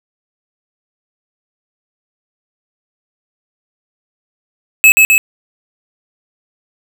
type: tone with echo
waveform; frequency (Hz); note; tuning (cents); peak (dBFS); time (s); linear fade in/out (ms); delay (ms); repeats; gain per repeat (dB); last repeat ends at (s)
square; 2588; E7; -32; -3; 4.84-4.92; 0; 130; 2; -2; 5.18
effects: none